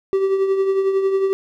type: tone with tremolo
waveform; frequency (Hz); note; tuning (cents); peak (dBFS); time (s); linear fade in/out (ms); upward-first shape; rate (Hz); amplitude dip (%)
triangle; 387.3; G4; -21; -11; 0.13-1.33; 0; triangle; 11; 55
effects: none